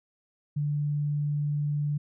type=tone; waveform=sine; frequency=146.83 Hz; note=D3; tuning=in tune; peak=-25 dBFS; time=0.56-1.98 s; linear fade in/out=10 ms; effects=none